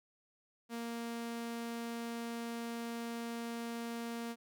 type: tone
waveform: sawtooth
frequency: 233.1 Hz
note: A#3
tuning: in tune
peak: -35 dBFS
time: 0.69-4.36 s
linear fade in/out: 50 ms
effects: none